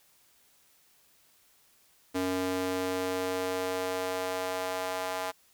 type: tone with high-pass filter sweep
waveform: square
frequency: 92.5 Hz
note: F#2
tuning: in tune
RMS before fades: -32 dBFS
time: 2.14-5.32 s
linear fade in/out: 20 ms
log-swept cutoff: 310 to 730 Hz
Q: 1.8
effects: white hiss -64 dBFS RMS until 5.53 s